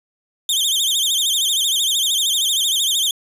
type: tone with vibrato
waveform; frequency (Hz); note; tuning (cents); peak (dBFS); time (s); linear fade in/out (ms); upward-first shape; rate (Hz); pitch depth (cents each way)
sawtooth; 3400; G#7; +40; -13; 0.49-3.11; 2; sine; 13; 170
effects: resampled to 32000 Hz + 8-bit